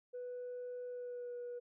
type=tone with pitch glide; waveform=sine; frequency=493.9 to 485.4 Hz; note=B4 to B4; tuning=0 to -30 cents; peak=-40 dBFS; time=0.13-1.6 s; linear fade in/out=20 ms; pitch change=-30 cents; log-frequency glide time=0.87-1.35 s; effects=tanh soft clip ceiling -39 dBFS